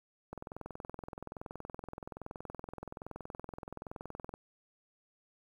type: click train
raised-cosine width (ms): 1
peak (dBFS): -28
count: 86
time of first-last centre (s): 0.33-4.339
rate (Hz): 21.2
effects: 10-bit